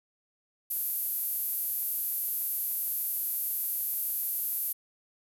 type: tone with high-pass filter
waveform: sawtooth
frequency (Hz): 389.1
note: G4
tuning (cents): -13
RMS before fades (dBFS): -32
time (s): 0.7-4.73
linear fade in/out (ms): 10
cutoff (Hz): 12000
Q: 6.1
effects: none